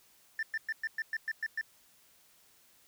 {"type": "tone bursts", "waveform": "sine", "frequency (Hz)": 1781, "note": "A6", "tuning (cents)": 21, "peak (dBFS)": -28, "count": 9, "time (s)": [0.39, 1.612], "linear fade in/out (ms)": 2, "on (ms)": 38, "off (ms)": 110, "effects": ["tanh soft clip ceiling -30 dBFS", "white hiss -64 dBFS RMS until 2.87 s"]}